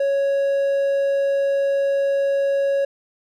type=tone; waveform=triangle; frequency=554.4 Hz; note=C#5; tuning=in tune; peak=-15 dBFS; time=0-2.85 s; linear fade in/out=5 ms; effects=none